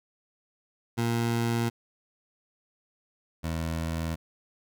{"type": "tone pair in turn", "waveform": "20% pulse", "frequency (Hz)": [116.9, 81.69], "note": ["A#2", "E2"], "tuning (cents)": [5, -15], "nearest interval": "tritone", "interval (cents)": 620, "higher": "first", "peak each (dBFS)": [-20, -24], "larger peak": "first", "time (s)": [[0.97, 1.7], [3.43, 4.16]], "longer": "neither", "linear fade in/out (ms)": 20, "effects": []}